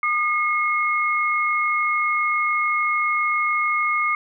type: tone pair together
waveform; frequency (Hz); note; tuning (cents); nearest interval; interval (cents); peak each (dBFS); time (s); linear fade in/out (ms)
sine; 1216 / 2163; D#6 / C#7; -40 / -43; minor seventh; 997; -21; 0.03-4.15; 2
effects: none